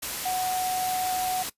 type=tone in noise; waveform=sine; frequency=740 Hz; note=F#5; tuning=in tune; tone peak=-25 dBFS; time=0.25-1.43 s; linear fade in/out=10 ms; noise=white; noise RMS=-32 dBFS; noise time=0.02-1.5 s; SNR=+4 dB; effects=noise-tail reverb RT60 0.1 s tail -18 dB re dry + resampled to 32000 Hz